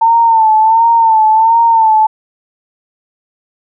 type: tone with vibrato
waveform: sine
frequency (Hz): 897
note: A5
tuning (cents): +33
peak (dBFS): -5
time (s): 0.01-2.07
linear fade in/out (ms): 10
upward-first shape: sine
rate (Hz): 1.4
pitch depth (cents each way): 59
effects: none